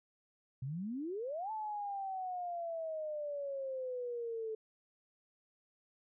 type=exponential two-way sweep; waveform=sine; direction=up then down; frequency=123.47 to 880 to 435.1 Hz; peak=-37 dBFS; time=0.62-4.55 s; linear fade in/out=5 ms; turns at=1.51 s; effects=none